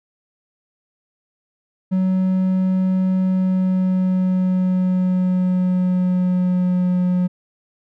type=tone with pitch glide; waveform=triangle; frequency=186.8 to 180.54 Hz; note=F#3 to F#3; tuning=+17 to -42 cents; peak=-13 dBFS; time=1.91-7.28 s; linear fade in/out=20 ms; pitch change=-59 cents; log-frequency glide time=3.2-6.98 s; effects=none